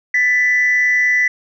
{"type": "tone pair together", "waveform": "sine", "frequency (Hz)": [1760, 1989], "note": ["A6", "B6"], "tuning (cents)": [0, 12], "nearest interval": "major second", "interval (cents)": 212, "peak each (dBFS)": [-19, -11], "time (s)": [0.14, 1.28], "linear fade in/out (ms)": 5, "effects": ["tanh soft clip ceiling -7 dBFS"]}